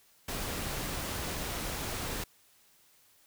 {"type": "noise", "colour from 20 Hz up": "pink", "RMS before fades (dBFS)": -36, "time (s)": [0.28, 2.24], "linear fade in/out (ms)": 5, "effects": ["white hiss -64 dBFS RMS until 3.26 s"]}